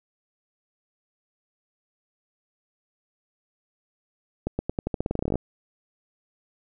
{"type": "accelerating click train", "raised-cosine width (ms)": 2, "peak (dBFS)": -12, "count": 18, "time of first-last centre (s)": [4.47, 5.356], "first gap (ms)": 120, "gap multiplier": 0.88, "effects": []}